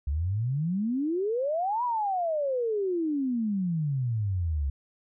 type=exponential two-way sweep; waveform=sine; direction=up then down; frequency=67 to 999 to 67 Hz; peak=-25 dBFS; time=0.07-4.7 s; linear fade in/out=5 ms; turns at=1.84 s; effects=none